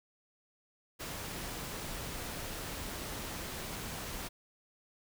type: noise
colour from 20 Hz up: pink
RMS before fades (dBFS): -41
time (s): 0.99-4.29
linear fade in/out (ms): 20
effects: none